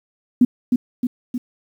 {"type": "tone with echo", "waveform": "sine", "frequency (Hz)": 246.9, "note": "B3", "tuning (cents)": 0, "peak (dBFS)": -8, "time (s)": [0.41, 0.45], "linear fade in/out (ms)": 5, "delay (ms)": 310, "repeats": 3, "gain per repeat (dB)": -4, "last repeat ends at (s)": 1.38, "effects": ["8-bit"]}